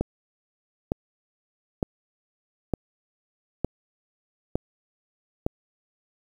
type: click train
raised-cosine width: 2 ms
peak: -10 dBFS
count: 7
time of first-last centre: 0.01-5.465 s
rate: 1.1 Hz
effects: 8-bit